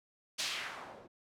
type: noise with low-pass filter sweep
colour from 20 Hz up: blue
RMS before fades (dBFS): -41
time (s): 0.38-1.08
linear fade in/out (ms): 20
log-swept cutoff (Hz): 5100 to 390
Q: 1.3
effects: none